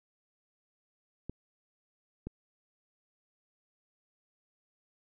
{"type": "clicks", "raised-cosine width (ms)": 3, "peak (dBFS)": -25, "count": 2, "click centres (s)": [1.296, 2.27], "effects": []}